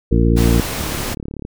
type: harmonic tone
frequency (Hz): 57.5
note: A#1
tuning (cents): -23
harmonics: 1 / 2 / 3 / 4 / 5 / 6 / 8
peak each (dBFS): -14 / -17 / -19 / -20 / -21 / -22 / -23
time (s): 0.11-0.61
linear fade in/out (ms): 10
type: noise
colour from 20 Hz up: pink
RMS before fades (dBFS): -24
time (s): 0.36-1.15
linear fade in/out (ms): 20
type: click train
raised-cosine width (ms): 3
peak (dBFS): -15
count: 24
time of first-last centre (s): 0.81-1.451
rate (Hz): 35.9
effects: none